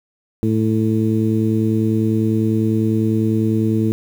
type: harmonic tone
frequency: 110 Hz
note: A2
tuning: in tune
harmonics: 1 / 2 / 3 / 4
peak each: -19 / -18 / -20 / -26 dBFS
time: 0.43-3.92 s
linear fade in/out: 0 ms
effects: 7-bit